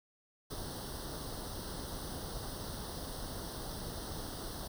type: noise with comb filter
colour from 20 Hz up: pink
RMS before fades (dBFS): -42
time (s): 0.5-4.68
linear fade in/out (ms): 10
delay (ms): 0.21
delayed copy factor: +0.9
effects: none